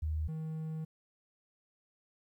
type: tone pair in turn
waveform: sine / triangle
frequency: 77.8 / 158.23 Hz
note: D#2 / D#3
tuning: 0 / +29 cents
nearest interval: octave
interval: 1229 cents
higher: second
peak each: -31 / -34 dBFS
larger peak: first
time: 0.02-0.28 / 0.28-0.85 s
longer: second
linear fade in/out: 10 ms
effects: 12-bit